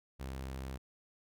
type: tone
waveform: sawtooth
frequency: 66.1 Hz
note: C2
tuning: 18 cents sharp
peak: -36 dBFS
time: 0.19-0.78 s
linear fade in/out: 20 ms
effects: none

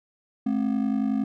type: ring-modulated tone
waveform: triangle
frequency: 240 Hz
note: B3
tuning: 49 cents flat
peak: -17 dBFS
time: 0.46-1.24 s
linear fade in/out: 5 ms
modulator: 25.4 Hz
effects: none

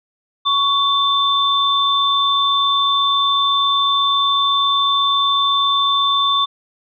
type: tone pair together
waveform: sine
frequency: 1117 / 3546 Hz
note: C#6 / A7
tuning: +13 / +13 cents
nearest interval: octave + minor sixth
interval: 2000 cents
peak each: -16 dBFS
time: 0.45-6.46 s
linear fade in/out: 20 ms
effects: none

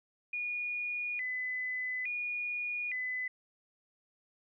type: tone with vibrato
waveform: sine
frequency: 2217 Hz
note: C#7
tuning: in tune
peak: -33 dBFS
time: 0.33-3.28 s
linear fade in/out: 5 ms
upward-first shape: square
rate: 0.58 Hz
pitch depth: 170 cents each way
effects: none

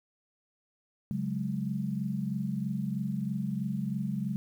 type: chord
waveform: sine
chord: C# suspended fourth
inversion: none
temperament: just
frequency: 138.59 / 184.79 / 207.9 Hz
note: C#3 / F#3 / G#3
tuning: 0 / -2 / +2 cents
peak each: -35 / -34 / -33 dBFS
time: 1.11-4.36 s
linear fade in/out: 0 ms
effects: 10-bit

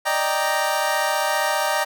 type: chord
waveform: 25% pulse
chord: Eb major seventh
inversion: third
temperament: equal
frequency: 587.3 / 622.3 / 784 / 932.3 Hz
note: D5 / Eb5 / G5 / Bb5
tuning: 0 / 0 / 0 / 0 cents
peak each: -23 / -22 / -21 / -21 dBFS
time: 0.05-1.85 s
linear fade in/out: 20 ms
effects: none

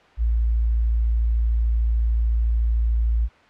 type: tone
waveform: sine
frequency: 56.8 Hz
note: A#1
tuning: 44 cents flat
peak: -17 dBFS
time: 0.17-3.29 s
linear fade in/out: 50 ms
effects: white hiss -51 dBFS RMS until 3.49 s + low-pass 2000 Hz 12 dB/octave

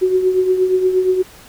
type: tone with tremolo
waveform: sine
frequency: 371.1 Hz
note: F#4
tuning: 5 cents sharp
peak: -9 dBFS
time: 0.01-1.23 s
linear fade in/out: 20 ms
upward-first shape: triangle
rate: 8.5 Hz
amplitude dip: 65%
effects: pink hiss -42 dBFS RMS until 1.48 s

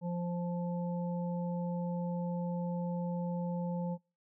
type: harmonic tone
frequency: 174.61 Hz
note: F3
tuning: in tune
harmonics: 1 / 3 / 5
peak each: -33 / -41 / -45 dBFS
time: 0.01-3.98 s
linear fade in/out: 50 ms
effects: noise-tail reverb RT60 0.3 s tail -26 dB re dry

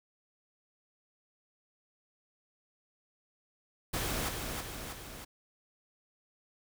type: noise with echo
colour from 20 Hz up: pink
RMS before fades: -34 dBFS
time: 3.93-4.29 s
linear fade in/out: 10 ms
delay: 320 ms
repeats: 3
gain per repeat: -4 dB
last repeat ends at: 5.25 s
effects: none

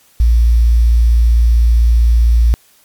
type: tone with quantisation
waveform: sine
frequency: 57.8 Hz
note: A#1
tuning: 14 cents flat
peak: -6 dBFS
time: 0.2-2.54 s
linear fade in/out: 0 ms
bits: 6
effects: white hiss -50 dBFS RMS until 2.84 s + MP3 96 kbps

